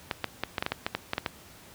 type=clicks; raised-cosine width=0.3 ms; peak=-11 dBFS; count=12; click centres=0.112 / 0.243 / 0.436 / 0.582 / 0.625 / 0.664 / 0.72 / 0.865 / 0.95 / 1.134 / 1.181 / 1.262 s; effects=pink hiss -51 dBFS RMS until 1.74 s + high-pass 60 Hz 12 dB/octave